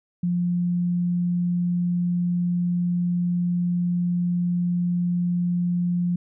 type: tone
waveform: sine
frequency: 175.8 Hz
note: F3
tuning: 12 cents sharp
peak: -20 dBFS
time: 0.23-6.16 s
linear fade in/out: 5 ms
effects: none